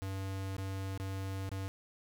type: tone with dropouts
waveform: square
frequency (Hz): 96.4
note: G2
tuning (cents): -28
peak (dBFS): -37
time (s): 0.02-1.68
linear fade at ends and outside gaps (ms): 0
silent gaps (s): 0.566-0.582 / 0.976-0.999 / 1.492-1.516
effects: none